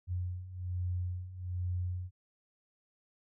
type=beating tone pair; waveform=sine; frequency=89.3 / 90.5 Hz; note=F2 / F#2; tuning=+39 / -38 cents; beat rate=1.2 Hz; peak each=-39 / -35 dBFS; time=0.07-2.11 s; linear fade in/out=50 ms; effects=none